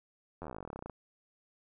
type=slowing click train; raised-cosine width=1 ms; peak=-28 dBFS; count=23; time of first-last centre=0.42-0.897 s; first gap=11 ms; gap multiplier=1.06; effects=none